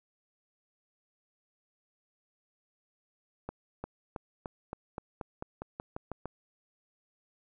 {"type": "accelerating click train", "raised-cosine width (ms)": 1, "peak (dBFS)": -23, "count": 13, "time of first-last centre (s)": [3.49, 6.256], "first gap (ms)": 350, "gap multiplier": 0.92, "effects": []}